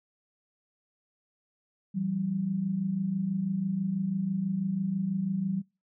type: tone pair together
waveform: sine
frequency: 166.6 / 192.7 Hz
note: E3 / G3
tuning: +19 / -29 cents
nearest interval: minor third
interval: 252 cents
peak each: -34 / -28 dBFS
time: 1.94-5.62 s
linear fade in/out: 20 ms
effects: noise-tail reverb RT60 0.3 s tail -25 dB re dry